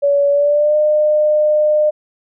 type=tone with pitch glide; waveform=sine; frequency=568 to 605.3 Hz; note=C#5 to D#5; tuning=+42 to -48 cents; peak=-10 dBFS; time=0.02-1.91 s; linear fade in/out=20 ms; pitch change=+110 cents; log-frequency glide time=0.3-0.76 s; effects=none

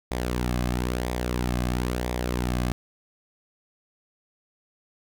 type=tone with flanger; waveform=sawtooth; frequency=61.2 Hz; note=B1; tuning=15 cents flat; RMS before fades=-27 dBFS; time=0.11-2.72 s; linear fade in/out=0 ms; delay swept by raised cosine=0.69 to 2.19 ms; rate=1 Hz; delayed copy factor=-0.5; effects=none

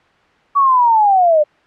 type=linear sweep; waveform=sine; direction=down; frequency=1141 to 584 Hz; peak=-8 dBFS; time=0.55-1.44 s; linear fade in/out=20 ms; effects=white hiss -52 dBFS RMS until 1.66 s + low-pass 2000 Hz 12 dB/octave

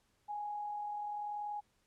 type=tone with amplitude modulation; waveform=sine; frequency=830.6 Hz; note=G#5; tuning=in tune; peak=-36 dBFS; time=0.28-1.61 s; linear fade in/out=20 ms; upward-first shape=sine; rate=40.6 Hz; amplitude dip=30%; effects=pink hiss -75 dBFS RMS until 1.86 s + low-pass 11000 Hz 12 dB/octave

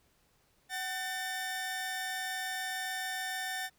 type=tone pair together; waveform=sawtooth; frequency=754 / 1793.3 Hz; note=F#5 / A6; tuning=+32 / +32 cents; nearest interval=octave + minor third; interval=1500 cents; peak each=-35 / -33 dBFS; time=0.69-3.7 s; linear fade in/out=50 ms; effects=pink hiss -70 dBFS RMS until 3.78 s

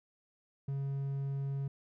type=tone; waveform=triangle; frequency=138.1 Hz; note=C#3; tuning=6 cents flat; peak=-31 dBFS; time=0.68-1.68 s; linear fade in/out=5 ms; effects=none

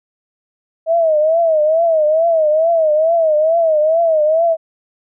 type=tone with vibrato; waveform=sine; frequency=639 Hz; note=D#5; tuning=46 cents sharp; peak=-10 dBFS; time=0.86-4.57 s; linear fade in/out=50 ms; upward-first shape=triangle; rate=2.3 Hz; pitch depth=120 cents each way; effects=none

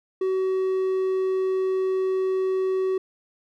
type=tone; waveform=triangle; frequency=377.5 Hz; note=F#4; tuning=35 cents sharp; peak=-19 dBFS; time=0.21-2.98 s; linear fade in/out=5 ms; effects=none

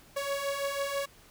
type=beating tone pair; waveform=sawtooth; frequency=554.4 / 560.5 Hz; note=C#5 / C#5; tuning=0 / +19 cents; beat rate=6.1 Hz; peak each=-32 / -28 dBFS; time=0.16-1.06 s; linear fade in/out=10 ms; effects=pink hiss -57 dBFS RMS until 1.3 s

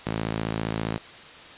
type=tone with high-pass filter; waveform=sawtooth; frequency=55 Hz; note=A1; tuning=in tune; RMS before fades=-29 dBFS; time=0.06-0.98 s; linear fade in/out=5 ms; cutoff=150 Hz; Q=0.93; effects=white hiss -44 dBFS RMS until 1.57 s + resampled to 8000 Hz

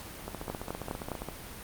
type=two click trains; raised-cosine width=1 ms; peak=-22 / -19 dBFS; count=16 / 4; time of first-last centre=0.28-1.287 / 0.5-1.117 s; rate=14.9 / 4.86 Hz; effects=pink hiss -44 dBFS RMS until 1.63 s + Opus 48 kbps

